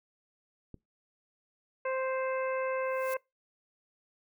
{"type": "click", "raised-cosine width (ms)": 3, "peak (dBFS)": -32, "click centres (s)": 0.743}
{"type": "harmonic tone", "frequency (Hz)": 523.3, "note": "C5", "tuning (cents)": 0, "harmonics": [1, 2, 3, 4, 5], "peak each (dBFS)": [-31, -37, -41, -43, -45], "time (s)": [1.85, 3.17], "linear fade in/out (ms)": 5}
{"type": "noise with exponential growth", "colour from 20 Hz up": "blue", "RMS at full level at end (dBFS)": -42, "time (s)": [2.8, 3.14], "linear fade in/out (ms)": 2, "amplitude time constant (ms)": 72}
{"effects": ["noise-tail reverb RT60 0.2 s tail -23 dB re dry"]}